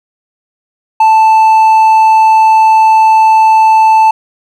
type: tone with hard clipping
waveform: sine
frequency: 880 Hz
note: A5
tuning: in tune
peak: -4 dBFS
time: 1-4.11 s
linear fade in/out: 5 ms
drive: 3 dB
effects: none